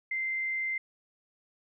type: tone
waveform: sine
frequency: 2083 Hz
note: C7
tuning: 8 cents flat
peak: -29 dBFS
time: 0.11-0.78 s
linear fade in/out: 5 ms
effects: none